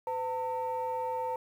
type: tone pair together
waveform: sine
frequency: 506 / 904 Hz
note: B4 / A5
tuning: +42 / +47 cents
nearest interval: minor seventh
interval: 1005 cents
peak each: -33 / -31 dBFS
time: 0.07-1.36 s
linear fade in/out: 2 ms
effects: tanh soft clip ceiling -26 dBFS + 10-bit